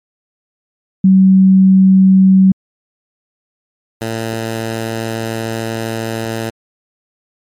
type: tone pair in turn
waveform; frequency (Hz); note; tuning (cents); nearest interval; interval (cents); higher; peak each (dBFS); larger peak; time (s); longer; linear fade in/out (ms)
sine / 10% pulse; 190 / 112.97; F#3 / A2; +46 / +46; major sixth; 900; first; -4 / -10; first; 1.04-2.52 / 4.01-6.5; second; 5
effects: MP3 64 kbps